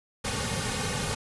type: noise with comb filter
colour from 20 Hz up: pink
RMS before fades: -30 dBFS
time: 0.24-1.15 s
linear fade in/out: 10 ms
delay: 3 ms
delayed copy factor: -0.85
effects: resampled to 24000 Hz